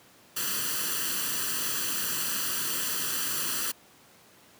white noise with comb filter, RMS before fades -30 dBFS, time 0.36-3.72 s, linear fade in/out 10 ms, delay 0.67 ms, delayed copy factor +0.75, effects pink hiss -56 dBFS RMS until 4.59 s + high-pass 150 Hz 12 dB/octave

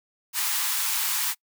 white high-pass noise, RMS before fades -26 dBFS, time 0.33-1.35 s, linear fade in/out 50 ms, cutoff 810 Hz, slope 96 dB/octave, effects noise-tail reverb RT60 0.1 s tail -25 dB re dry

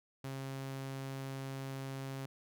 sawtooth tone, 134.9 Hz, C#3, 47 cents flat, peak -36 dBFS, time 0.24-2.26 s, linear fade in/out 5 ms, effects none

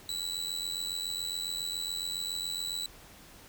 35% pulse tone with amplitude modulation, 3951 Hz, B7, in tune, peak -27 dBFS, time 0.09-2.86 s, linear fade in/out 2 ms, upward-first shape sine, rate 87.2 Hz, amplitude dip 85%, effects pink hiss -53 dBFS RMS until 3.48 s

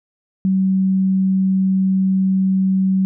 sine tone, 190.1 Hz, F#3, 47 cents sharp, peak -13 dBFS, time 0.45-3.05 s, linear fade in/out 0 ms, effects none

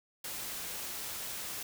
white noise, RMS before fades -40 dBFS, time 0.24-1.63 s, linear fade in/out 5 ms, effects none

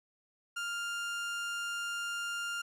30% pulse tone, 1400 Hz, F6, 4 cents sharp, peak -32 dBFS, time 0.56-2.62 s, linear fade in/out 10 ms, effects low-pass 11000 Hz 12 dB/octave

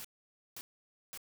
white noise bursts, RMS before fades -45 dBFS, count 3, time 0-1.175 s, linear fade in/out 0 ms, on 45 ms, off 520 ms, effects none

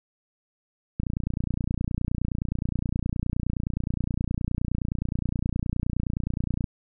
click train, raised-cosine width 5 ms, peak -14 dBFS, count 168, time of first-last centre 1-6.642 s, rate 29.6 Hz, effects none

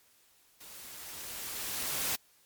white noise with level ramp, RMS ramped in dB -50 to -31 dBFS, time 0.6-2.16 s, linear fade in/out 10 ms, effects white hiss -65 dBFS RMS until 2.45 s + MP3 96 kbps

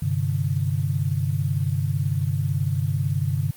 sine chord, G suspended fourth, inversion none, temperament equal with one note detuned, 98 / 130.81 / 148.88 Hz, G2 / C3 / D3, 0 / 0 / +24 cents, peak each -25 dBFS, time 0.02-3.51 s, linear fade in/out 5 ms, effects white hiss -47 dBFS RMS until 3.56 s + Opus 32 kbps

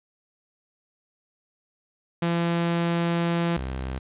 sawtooth tone pair in turn, 170 / 65.09 Hz, F3 / C2, -46 / -8 cents, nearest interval octave + perfect fourth, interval 1662 cents, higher first, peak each -18 / -25 dBFS, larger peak first, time 2.22-3.57 / 3.57-3.99 s, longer first, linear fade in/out 5 ms, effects resampled to 8000 Hz + 9-bit

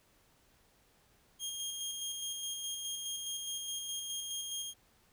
20% pulse tone with tremolo, 3235 Hz, G#7, 46 cents flat, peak -31 dBFS, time 1.39-4.74 s, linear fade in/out 50 ms, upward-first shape square, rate 4.8 Hz, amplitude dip 30%, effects pink hiss -68 dBFS RMS until 5.12 s

